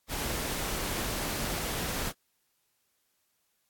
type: noise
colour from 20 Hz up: pink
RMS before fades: -33 dBFS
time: 0.08-2.13 s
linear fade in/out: 50 ms
effects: white hiss -75 dBFS RMS until 3.69 s + AAC 64 kbps